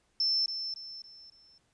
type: tone with echo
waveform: sine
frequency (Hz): 5320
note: E8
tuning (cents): +15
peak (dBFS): -25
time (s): 0.2-0.46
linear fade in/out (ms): 2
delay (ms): 280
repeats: 4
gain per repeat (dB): -8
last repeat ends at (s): 1.58
effects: pink hiss -72 dBFS RMS until 1.73 s + resampled to 22050 Hz